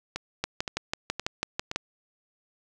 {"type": "two click trains", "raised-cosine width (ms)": 0.2, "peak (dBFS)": [-10, -14], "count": [9, 4], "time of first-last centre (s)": [[0.44, 1.76], [0.16, 1.714]], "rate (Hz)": [6.06, 1.93], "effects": []}